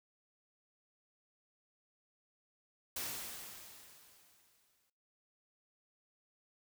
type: noise with exponential decay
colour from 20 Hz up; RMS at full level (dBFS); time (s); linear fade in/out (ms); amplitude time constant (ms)
white; -39; 2.96-4.9; 5; 420
effects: noise-tail reverb RT60 0.4 s tail -18 dB re dry